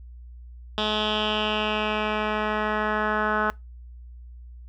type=tone with low-pass filter sweep; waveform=10% pulse; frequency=213.3 Hz; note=G#3; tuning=46 cents sharp; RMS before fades=-25 dBFS; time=0.78-3.5 s; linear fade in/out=0 ms; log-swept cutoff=3600 to 1500 Hz; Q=4.5; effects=noise-tail reverb RT60 0.2 s tail -23 dB re dry + added 60 Hz sine -40 dBFS peak until 4.68 s